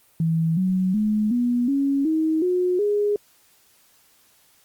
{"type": "tone with pitch steps", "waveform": "sine", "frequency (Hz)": [163, 186.16, 212.6, 242.8, 277.3, 316.7, 361.7, 413.1], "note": ["E3", "F#3", "G#3", "B3", "C#4", "D#4", "F#4", "G#4"], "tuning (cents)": [-19, 11, 41, -29, 1, 31, -39, -9], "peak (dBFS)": -18, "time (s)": [0.2, 3.16], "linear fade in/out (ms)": 2, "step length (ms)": 370, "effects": ["white hiss -58 dBFS RMS until 4.64 s", "Opus 32 kbps"]}